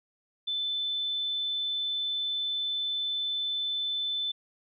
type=tone; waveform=sine; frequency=3520 Hz; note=A7; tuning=in tune; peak=-28 dBFS; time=0.47-4.32 s; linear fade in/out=10 ms; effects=none